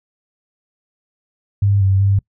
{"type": "tone with pitch steps", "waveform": "sine", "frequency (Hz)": [100.3, 96.5, 98.9], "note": ["G2", "G2", "G2"], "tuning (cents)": [40, -27, 16], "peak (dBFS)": -11, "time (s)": [1.62, 2.19], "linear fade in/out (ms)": 5, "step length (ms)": 190, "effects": ["noise-tail reverb RT60 0.1 s tail -24 dB re dry"]}